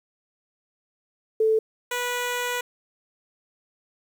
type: tone pair in turn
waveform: sine / 10% pulse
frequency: 439.9 / 489.7 Hz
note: A4 / B4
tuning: 0 / -15 cents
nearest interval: major second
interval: 185 cents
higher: second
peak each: -17 dBFS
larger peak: neither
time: 1.4-1.59 / 1.91-2.61 s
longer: second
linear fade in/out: 5 ms
effects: 9-bit